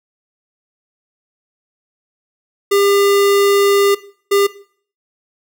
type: tone bursts at uneven times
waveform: square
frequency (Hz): 400.9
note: G4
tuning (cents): +39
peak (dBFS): -11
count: 2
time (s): 2.71-3.95 / 4.31-4.47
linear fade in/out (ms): 10
effects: noise-tail reverb RT60 0.5 s tail -17 dB re dry